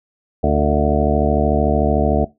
harmonic tone with a mistuned harmonic, 73.42 Hz, D2, in tune, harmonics 1 / 2 / 3 / 4 / 5 / 6 / 8 / 9 / 10, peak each -19 / -23 / -21 / -23 / -25 / -21 / -23 / -20 / -23 dBFS, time 0.43-2.25 s, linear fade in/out 10 ms, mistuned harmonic 6, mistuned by +36 cents, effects noise-tail reverb RT60 0.2 s tail -19 dB re dry

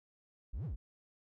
triangle exponential two-way sweep, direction up then down, 39.89 to 173.3 to 39.89 Hz, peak -35 dBFS, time 0.53-0.76 s, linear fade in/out 10 ms, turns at 0.65 s, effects none

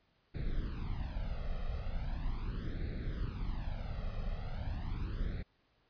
brown noise with flanger, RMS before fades -37 dBFS, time 0.34-5.43 s, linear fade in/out 10 ms, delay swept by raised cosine 0.49 to 1.59 ms, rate 0.39 Hz, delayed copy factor +0.95, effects pink hiss -73 dBFS RMS until 5.89 s + resampled to 11025 Hz

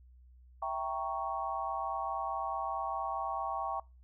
sine chord, E diminished seventh, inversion none, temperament equal, 659.3 / 784 / 932.3 / 1108.7 Hz, E5 / G5 / Bb5 / Db6, 0 / 0 / 0 / 0 cents, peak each -40 / -37 / -40 / -37 dBFS, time 0.62-3.8 s, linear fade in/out 5 ms, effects noise-tail reverb RT60 0.3 s tail -25 dB re dry + added 62 Hz sine -55 dBFS peak until 4.03 s

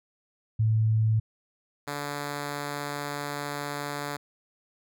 sine / 5% pulse tone pair in turn, 110.2 / 144.66 Hz, A2 / D3, +3 / -26 cents, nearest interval perfect fourth, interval 471 cents, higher second, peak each -20 dBFS, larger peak neither, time 0.59-1.2 / 1.87-4.17 s, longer second, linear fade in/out 10 ms, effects none

